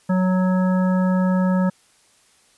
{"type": "harmonic tone", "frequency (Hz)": 185, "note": "F#3", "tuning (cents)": 0, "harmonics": [1, 3, 5, 7, 9], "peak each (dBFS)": [-16, -26, -30, -33, -35], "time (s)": [0.09, 1.7], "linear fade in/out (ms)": 10, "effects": ["white hiss -57 dBFS RMS until 2.57 s", "resampled to 24000 Hz"]}